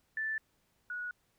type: tone pair in turn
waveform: sine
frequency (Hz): 1760 / 1460.8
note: A6 / F#6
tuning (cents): 0 / -23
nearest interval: minor third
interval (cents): 323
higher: first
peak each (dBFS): -32 / -36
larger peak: first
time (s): 0.17-0.38 / 0.9-1.11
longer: neither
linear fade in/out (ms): 2
effects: pink hiss -74 dBFS RMS until 1.38 s